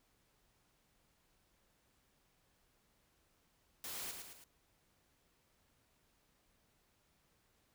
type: noise with echo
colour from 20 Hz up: white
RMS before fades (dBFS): -45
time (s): 3.84-4.11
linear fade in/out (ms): 2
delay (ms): 110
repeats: 3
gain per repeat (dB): -5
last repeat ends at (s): 4.44
effects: pink hiss -75 dBFS RMS until 7.74 s